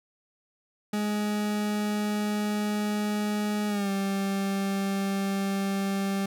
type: tone with pitch glide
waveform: 40% pulse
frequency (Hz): 209 to 196.13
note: G#3 to G3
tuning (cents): +11 to +1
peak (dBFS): -25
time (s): 0.93-6.26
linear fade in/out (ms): 5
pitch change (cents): -110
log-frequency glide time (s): 3.68-3.9
effects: none